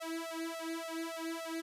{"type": "tone with flanger", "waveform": "sawtooth", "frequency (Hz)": 328.1, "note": "E4", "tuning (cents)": -8, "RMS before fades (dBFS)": -40, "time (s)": [0, 1.62], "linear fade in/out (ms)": 20, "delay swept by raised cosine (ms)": [1.5, 2.6], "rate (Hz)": 3.5, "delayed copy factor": 1, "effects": ["resampled to 32000 Hz"]}